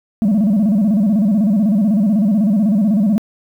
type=tone with vibrato; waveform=sine; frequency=207.3 Hz; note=G#3; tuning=3 cents flat; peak=-8 dBFS; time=0.22-3.18 s; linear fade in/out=0 ms; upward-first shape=square; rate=16 Hz; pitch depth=130 cents each way; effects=tanh soft clip ceiling -10 dBFS + 8-bit